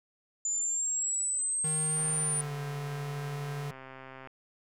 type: exponential sweep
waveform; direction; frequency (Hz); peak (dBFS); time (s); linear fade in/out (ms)
sine; up; 7040 to 9397; -28; 0.45-2.41; 2
type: tone with pitch glide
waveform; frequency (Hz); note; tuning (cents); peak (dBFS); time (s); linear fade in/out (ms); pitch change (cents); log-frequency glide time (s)
square; 155.56 to 144.31; D#3 to D3; 0 to -30; -35; 1.64-3.71; 5; -130; 2.13-2.53
type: click train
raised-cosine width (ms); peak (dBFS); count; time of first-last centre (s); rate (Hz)
0.5; -31; 305; 1.97-4.273; 132
effects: none